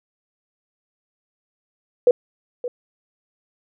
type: tone with echo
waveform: sine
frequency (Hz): 490.9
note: B4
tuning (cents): -10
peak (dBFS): -9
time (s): 2.07-2.11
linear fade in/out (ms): 2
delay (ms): 570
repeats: 1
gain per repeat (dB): -14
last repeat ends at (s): 2.68
effects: none